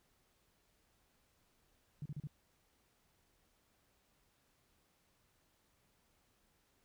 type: tone bursts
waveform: sine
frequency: 146.9 Hz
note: D3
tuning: 1 cent sharp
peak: -40 dBFS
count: 4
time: 2.02-2.272 s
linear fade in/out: 2 ms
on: 36 ms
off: 36 ms
effects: pink hiss -75 dBFS RMS until 6.84 s